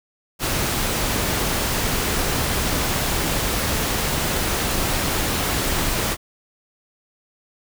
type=noise; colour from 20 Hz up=pink; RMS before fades=-22 dBFS; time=0.39-6.17 s; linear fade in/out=50 ms; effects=none